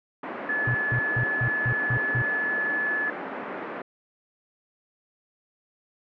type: band-pass noise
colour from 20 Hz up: pink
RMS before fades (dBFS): -35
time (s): 0.23-3.82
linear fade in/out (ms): 5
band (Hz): 240 to 1900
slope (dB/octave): 24
type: tone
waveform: sine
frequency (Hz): 1721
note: A6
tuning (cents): -39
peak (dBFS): -24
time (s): 0.49-3.1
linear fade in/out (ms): 2
type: tone bursts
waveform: sine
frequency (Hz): 122.3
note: B2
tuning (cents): -16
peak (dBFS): -23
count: 7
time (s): 0.67-2.222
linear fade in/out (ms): 5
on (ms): 76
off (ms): 170
effects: none